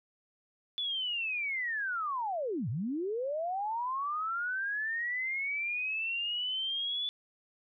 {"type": "linear two-way sweep", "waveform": "sine", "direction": "down then up", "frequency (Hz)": [3474, 99.7, 3474], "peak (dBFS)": -31, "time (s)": [0.78, 7.09], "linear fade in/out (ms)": 0, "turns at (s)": 2.69, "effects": []}